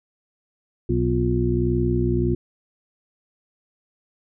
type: harmonic tone with a mistuned harmonic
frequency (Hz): 61.6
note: B1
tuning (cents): -4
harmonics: 1 / 2 / 3 / 4 / 6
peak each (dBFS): -25 / -23 / -29 / -26 / -23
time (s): 0.89-2.35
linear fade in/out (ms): 5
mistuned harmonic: 6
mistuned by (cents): -83
effects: none